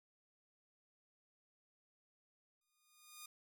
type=tone with exponential growth; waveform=5% pulse; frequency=1223 Hz; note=D#6; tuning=30 cents flat; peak=-37 dBFS; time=2.61-3.26 s; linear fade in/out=5 ms; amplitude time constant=140 ms; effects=none